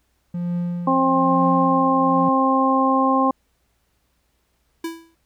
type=tone with tremolo; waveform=triangle; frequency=174.61 Hz; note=F3; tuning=in tune; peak=-18 dBFS; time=0.34-2.29 s; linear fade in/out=5 ms; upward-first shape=triangle; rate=1.1 Hz; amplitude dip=75%
type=harmonic tone; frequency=265.4 Hz; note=C4; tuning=25 cents sharp; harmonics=1 / 2 / 3 / 4; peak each=-19 / -23 / -22 / -19 dBFS; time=0.87-3.31 s; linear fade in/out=5 ms
type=tone with exponential decay; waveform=square; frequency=330.1 Hz; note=E4; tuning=2 cents sharp; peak=-23 dBFS; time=4.84-5.15 s; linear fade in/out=5 ms; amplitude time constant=66 ms
effects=added 60 Hz sine -68 dBFS peak until 5.25 s + pink hiss -68 dBFS RMS until 5.25 s